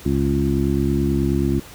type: harmonic tone with a mistuned harmonic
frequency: 69.3 Hz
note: C#2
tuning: in tune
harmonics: 1 / 2 / 3 / 4 / 5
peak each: -23 / -23 / -23 / -23 / -23 dBFS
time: 0.05-1.6 s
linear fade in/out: 10 ms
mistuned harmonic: 1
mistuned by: +37 cents
effects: pink hiss -41 dBFS RMS until 1.74 s